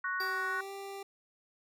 sine chord, F# major, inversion second, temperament equal, 1108.7 / 1480 / 1864.7 Hz, C#6 / F#6 / A#6, 0 / 0 / 0 cents, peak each -37 / -34 / -39 dBFS, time 0.04-0.61 s, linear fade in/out 5 ms
25% pulse tone with pitch glide, 382.1 to 394.4 Hz, G4 to G4, -44 to +11 cents, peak -37 dBFS, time 0.2-1.03 s, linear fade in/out 5 ms, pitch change +55 cents, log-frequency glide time 0.48-0.72 s
square tone with exponential decay, 4699 Hz, D8, in tune, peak -37 dBFS, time 0.2-0.56 s, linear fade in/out 2 ms, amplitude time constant 77 ms
effects none

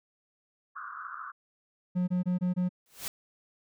pink band-pass noise, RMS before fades -41 dBFS, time 0.75-1.32 s, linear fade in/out 20 ms, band 1100 to 1500 Hz, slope 96 dB/octave
triangle tone bursts, 180.2 Hz, F#3, 45 cents flat, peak -23 dBFS, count 5, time 1.95-2.692 s, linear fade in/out 20 ms, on 130 ms, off 23 ms
white noise with exponential growth, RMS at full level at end -32 dBFS, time 2.86-3.08 s, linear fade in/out 1 ms, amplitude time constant 47 ms
effects none

